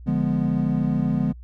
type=chord; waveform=triangle; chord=D diminished seventh; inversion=none; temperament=equal; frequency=146.83 / 174.61 / 207.7 / 246.9 Hz; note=D3 / F3 / Ab3 / Cb4; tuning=0 / 0 / 0 / 0 cents; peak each=-23 dBFS; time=0.06-1.33 s; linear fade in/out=20 ms; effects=noise-tail reverb RT60 0.1 s tail -25 dB re dry + added 60 Hz sine -38 dBFS peak until 1.43 s